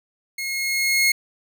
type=tone with level ramp; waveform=sawtooth; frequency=2160 Hz; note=C#7; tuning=45 cents flat; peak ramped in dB=-23 to -11 dBFS; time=0.38-1.12 s; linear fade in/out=5 ms; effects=none